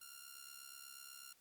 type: ring-modulated tone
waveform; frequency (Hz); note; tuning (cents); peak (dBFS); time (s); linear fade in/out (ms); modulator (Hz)
5% pulse; 1397; F6; 0; -38; 0.01-1.33; 5; 34.1
effects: white hiss -71 dBFS RMS until 1.4 s + Opus 32 kbps